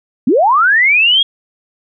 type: linear sweep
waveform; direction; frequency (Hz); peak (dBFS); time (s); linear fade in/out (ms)
sine; up; 207.7 to 3322; -7; 0.27-1.23; 5
effects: none